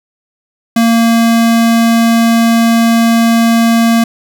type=tone; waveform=square; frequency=230 Hz; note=A#3; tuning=23 cents flat; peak=-7 dBFS; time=0.76-4.04 s; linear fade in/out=5 ms; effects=none